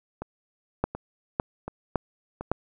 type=two click trains; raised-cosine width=1 ms; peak=-19 / -9 dBFS; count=4 / 4; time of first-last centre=0.22-2.41 / 0.84-2.516 s; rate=1.37 / 1.79 Hz; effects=none